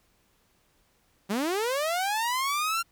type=linear sweep; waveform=sawtooth; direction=up; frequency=185 to 1389 Hz; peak=-22 dBFS; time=1.29-2.83 s; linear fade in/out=20 ms; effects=pink hiss -67 dBFS RMS until 2.91 s